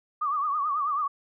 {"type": "tone with vibrato", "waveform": "sine", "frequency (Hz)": 1174.7, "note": "D6", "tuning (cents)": 0, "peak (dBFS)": -24, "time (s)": [0.21, 1.08], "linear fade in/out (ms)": 10, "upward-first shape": "triangle", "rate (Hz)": 9.2, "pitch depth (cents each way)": 130, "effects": []}